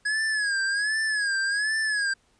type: tone with vibrato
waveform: square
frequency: 1669 Hz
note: G#6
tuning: 8 cents sharp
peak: -24 dBFS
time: 0.05-2.14 s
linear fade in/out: 10 ms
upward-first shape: sine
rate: 1.3 Hz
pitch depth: 100 cents each way
effects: pink hiss -65 dBFS RMS until 2.39 s + resampled to 22050 Hz